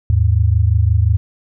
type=tone pair together; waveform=sine; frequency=80 / 105.71 Hz; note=D#2 / G#2; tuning=+49 / +31 cents; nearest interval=perfect fourth; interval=482 cents; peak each=-13 dBFS; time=0.1-1.17 s; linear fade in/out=0 ms; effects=none